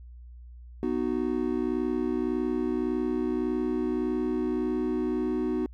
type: chord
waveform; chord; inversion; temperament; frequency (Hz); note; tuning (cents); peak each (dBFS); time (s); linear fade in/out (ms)
triangle; B major; none; just; 246.9 / 308.7 / 370.4; B3 / D#4 / F#4; 0 / -14 / +2; -28; 0.83-5.66; 0
effects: added 60 Hz sine -43 dBFS peak until 5.73 s